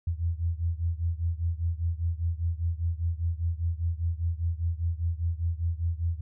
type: beating tone pair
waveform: sine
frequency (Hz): 82.4 / 87.4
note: E2 / F2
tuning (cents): 0 / +2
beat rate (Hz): 5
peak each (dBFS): -28 / -30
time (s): 0.07-6.21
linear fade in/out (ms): 5
effects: none